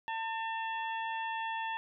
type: harmonic tone with a mistuned harmonic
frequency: 899 Hz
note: A5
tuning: 37 cents sharp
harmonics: 1 / 2 / 3 / 4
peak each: -35 / -40 / -44 / -48 dBFS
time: 0.08-1.77 s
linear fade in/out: 0 ms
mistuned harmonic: 4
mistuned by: -110 cents
effects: none